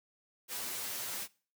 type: noise with comb filter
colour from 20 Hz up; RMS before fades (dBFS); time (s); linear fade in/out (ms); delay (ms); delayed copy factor
white; -39; 0.48-1.28; 50; 10; +0.55
effects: noise-tail reverb RT60 0.4 s tail -22 dB re dry + high-pass 150 Hz 12 dB/octave